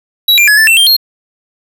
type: tone with pitch steps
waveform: square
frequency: 3892 / 2382 / 1695 / 1760 / 2690 / 3179 / 4243 Hz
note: B7 / D7 / G#6 / A6 / E7 / G7 / C8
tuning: -26 / +24 / +35 / 0 / +34 / +24 / +23 cents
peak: -5 dBFS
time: 0.28-0.966 s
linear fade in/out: 5 ms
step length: 98 ms
effects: none